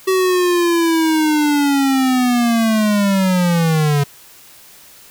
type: linear sweep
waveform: square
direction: down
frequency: 380 to 140.8 Hz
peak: -13 dBFS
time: 0.07-4.04 s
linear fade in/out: 10 ms
effects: white hiss -43 dBFS RMS until 5.1 s